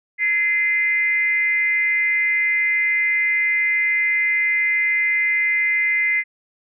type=tone with frequency modulation; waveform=sine; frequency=2062 Hz; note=C7; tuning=26 cents flat; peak=-16 dBFS; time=0.18-6.24 s; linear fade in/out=50 ms; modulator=363 Hz; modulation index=0.39; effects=none